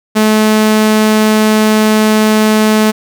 sawtooth tone, 215.8 Hz, A3, 33 cents flat, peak -3 dBFS, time 0.15-2.92 s, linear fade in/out 20 ms, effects none

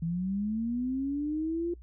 sine linear sweep, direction up, 161.8 to 349.2 Hz, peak -28 dBFS, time 0.02-1.74 s, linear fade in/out 5 ms, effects noise-tail reverb RT60 0.1 s tail -23 dB re dry + added 60 Hz sine -46 dBFS peak until 1.82 s

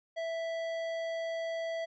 triangle tone with tanh clipping, 659.3 Hz, E5, in tune, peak -35 dBFS, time 0.16-1.86 s, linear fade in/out 20 ms, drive 18 dB, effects resampled to 16000 Hz

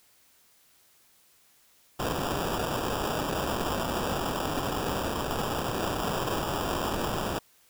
white noise with sample-and-hold, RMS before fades -30 dBFS, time 1.99-7.39 s, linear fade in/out 10 ms, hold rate 2100 Hz, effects white hiss -62 dBFS RMS until 7.69 s

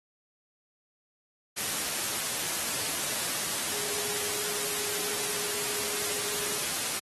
sine tone in noise, 415.3 Hz, G#4, in tune, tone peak -41 dBFS, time 3.72-6.58 s, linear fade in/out 20 ms, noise white, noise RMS -31 dBFS, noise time 1.56-7 s, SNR -13 dB, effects high-pass 100 Hz 12 dB/octave + AAC 32 kbps

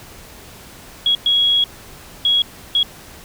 sine tone bursts at uneven times, 3322 Hz, G#7, in tune, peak -12 dBFS, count 4, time 1.06-1.15 / 1.26-1.64 / 2.25-2.42 / 2.75-2.83 s, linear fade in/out 2 ms, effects pink hiss -40 dBFS RMS until 3.24 s

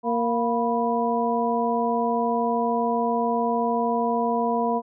harmonic tone with a mistuned harmonic, 233.1 Hz, A#3, in tune, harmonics 1 / 2 / 3 / 4, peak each -26 / -26 / -26 / -26 dBFS, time 0.03-4.82 s, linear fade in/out 50 ms, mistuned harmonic 4, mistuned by +86 cents, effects none

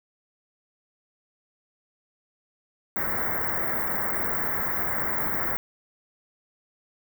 white band-stop noise, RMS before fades -27 dBFS, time 2.96-5.57 s, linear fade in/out 0 ms, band 2100 to 16000 Hz, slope 96 dB/octave, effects none

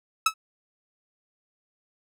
sawtooth tone with exponential decay, 1299 Hz, E6, 26 cents flat, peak -11 dBFS, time 0.26-0.34 s, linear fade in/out 5 ms, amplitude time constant 16 ms, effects low-pass 12000 Hz 12 dB/octave

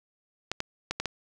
clicks, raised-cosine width 0.2 ms, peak -12 dBFS, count 5, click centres 0.516 / 0.604 / 0.91 / 1 / 1.057 s, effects none

